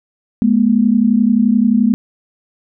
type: tone pair together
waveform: sine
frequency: 210 / 241.5 Hz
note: G#3 / B3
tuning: +19 / -39 cents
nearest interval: major second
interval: 242 cents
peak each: -12 dBFS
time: 0.42-1.94 s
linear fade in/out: 0 ms
effects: none